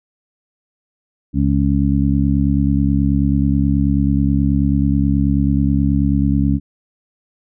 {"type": "harmonic tone", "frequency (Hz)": 69.3, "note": "C#2", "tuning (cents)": 0, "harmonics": [1, 2, 3, 4], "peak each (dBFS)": [-18, -18, -18, -18], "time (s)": [1.33, 6.6], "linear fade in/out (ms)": 50, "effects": []}